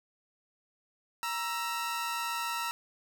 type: tone pair together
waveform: sawtooth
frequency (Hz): 940 / 1329.4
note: A#5 / E6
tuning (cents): +14 / +14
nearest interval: tritone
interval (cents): 600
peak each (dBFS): -31 / -31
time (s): 1.23-2.71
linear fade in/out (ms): 0
effects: none